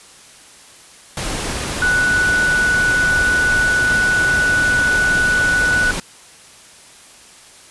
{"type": "tone in noise", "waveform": "sine", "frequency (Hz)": 1480, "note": "F#6", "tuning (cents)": 0, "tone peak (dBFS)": -13, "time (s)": [1.82, 5.91], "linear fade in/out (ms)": 2, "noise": "pink", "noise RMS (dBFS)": -23, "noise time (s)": [1.17, 6], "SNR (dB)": 7, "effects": ["white hiss -43 dBFS RMS until 7.7 s", "resampled to 24000 Hz"]}